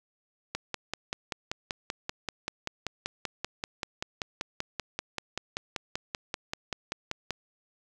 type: click train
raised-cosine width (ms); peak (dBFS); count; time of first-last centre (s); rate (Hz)
0.2; -14; 36; 0.55-7.307; 5.18
effects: none